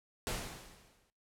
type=noise with exponential decay; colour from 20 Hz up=pink; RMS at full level=-35 dBFS; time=0.27-1.1 s; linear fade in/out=0 ms; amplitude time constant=180 ms; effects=noise-tail reverb RT60 0.4 s tail -23 dB re dry + low-pass 12000 Hz 12 dB/octave